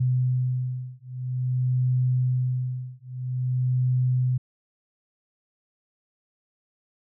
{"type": "beating tone pair", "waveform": "sine", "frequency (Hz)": [126.5, 127], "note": ["B2", "B2"], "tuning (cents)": [42, 49], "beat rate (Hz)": 0.5, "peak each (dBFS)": -25, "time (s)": [0, 4.38], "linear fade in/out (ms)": 10, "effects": []}